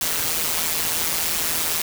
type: noise with amplitude modulation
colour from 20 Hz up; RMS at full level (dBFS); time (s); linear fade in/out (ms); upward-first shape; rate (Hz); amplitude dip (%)
white; -20; 0.01-1.82; 2; sine; 163; 70
effects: none